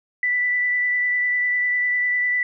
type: tone with vibrato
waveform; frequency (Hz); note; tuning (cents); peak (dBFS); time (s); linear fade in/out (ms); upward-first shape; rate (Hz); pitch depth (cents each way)
sine; 1977; B6; +1; -18; 0.23-2.43; 2; sine; 10; 11
effects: none